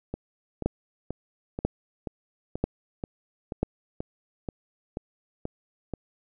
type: two click trains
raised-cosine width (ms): 2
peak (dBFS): -18 / -10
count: 13 / 4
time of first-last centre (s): 0.14-5.937 / 0.66-3.63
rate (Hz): 2.07 / 1.01
effects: none